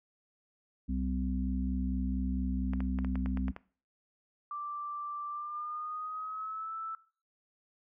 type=harmonic tone; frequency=64.4 Hz; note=C2; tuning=27 cents flat; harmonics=1 / 3 / 4; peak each=-33 / -36 / -36 dBFS; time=0.88-3.52 s; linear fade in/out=20 ms
type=clicks; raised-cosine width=0.5 ms; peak=-27 dBFS; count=9; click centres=2.735 / 2.805 / 2.988 / 3.047 / 3.156 / 3.26 / 3.373 / 3.482 / 3.564 s
type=tone with pitch glide; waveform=sine; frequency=1174.7 to 1318.6 Hz; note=D6 to E6; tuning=0 to 0 cents; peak=-36 dBFS; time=4.51-6.95 s; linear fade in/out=2 ms; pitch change=+200 cents; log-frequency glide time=5.29-6.74 s
effects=noise-tail reverb RT60 0.4 s tail -19 dB re dry